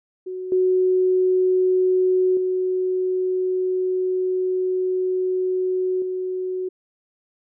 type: tone with level steps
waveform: sine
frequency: 370 Hz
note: F#4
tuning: in tune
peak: -27 / -15 / -19 / -23 dBFS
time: 0.26-6.69 s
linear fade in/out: 10 ms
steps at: 0.52 / 2.37 / 6.02 s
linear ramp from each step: 2 ms
effects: none